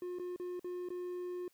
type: tone with dropouts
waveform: triangle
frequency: 357.9 Hz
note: F4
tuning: 42 cents sharp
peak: -36 dBFS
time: 0.02-1.48 s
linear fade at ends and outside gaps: 2 ms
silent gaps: 0.187-0.196 / 0.362-0.398 / 0.595-0.644 / 0.888-0.903 s
effects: white hiss -72 dBFS RMS until 1.53 s